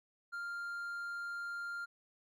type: tone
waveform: triangle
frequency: 1396.9 Hz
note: F6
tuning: in tune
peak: -37 dBFS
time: 0.32-1.86 s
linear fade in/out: 20 ms
effects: none